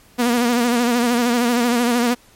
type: tone with vibrato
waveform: sawtooth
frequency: 240 Hz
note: B3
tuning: 49 cents flat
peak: -11 dBFS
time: 0.18-2.15 s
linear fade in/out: 20 ms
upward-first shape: sine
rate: 13 Hz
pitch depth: 58 cents each way
effects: pink hiss -51 dBFS RMS until 2.35 s + MP3 64 kbps